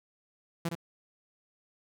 sawtooth tone with echo, 168.2 Hz, E3, 35 cents sharp, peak -25 dBFS, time 0.65-0.69 s, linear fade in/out 5 ms, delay 62 ms, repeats 1, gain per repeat -5 dB, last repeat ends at 0.752 s, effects none

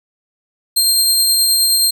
20% pulse tone with tremolo, 4186 Hz, C8, in tune, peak -4 dBFS, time 0.76-1.91 s, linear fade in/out 10 ms, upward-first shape triangle, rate 9.5 Hz, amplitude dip 25%, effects none

